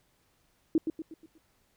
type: tone with echo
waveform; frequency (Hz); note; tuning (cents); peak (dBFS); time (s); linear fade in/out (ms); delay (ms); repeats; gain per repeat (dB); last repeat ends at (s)
sine; 320.5; E4; -49; -20; 0.75-0.78; 2; 120; 5; -7; 1.38
effects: pink hiss -70 dBFS RMS until 1.76 s